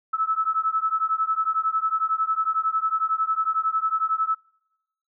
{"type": "beating tone pair", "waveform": "sine", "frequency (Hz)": [1300, 1311], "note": ["E6", "E6"], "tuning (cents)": [-24, -10], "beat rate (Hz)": 11, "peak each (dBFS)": -24, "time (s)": [0.13, 4.35], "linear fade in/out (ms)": 10, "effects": ["noise-tail reverb RT60 0.9 s tail -26 dB re dry"]}